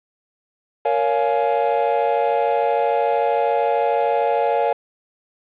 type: chord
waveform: triangle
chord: Bb minor seventh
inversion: none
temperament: just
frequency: 466.2 / 559.4 / 699.2 / 839.1 Hz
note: Bb4 / Db5 / F5 / Ab5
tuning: 0 / +16 / +2 / +18 cents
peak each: -20 dBFS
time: 0.85-4.73 s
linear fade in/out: 5 ms
effects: resampled to 8000 Hz + 7-bit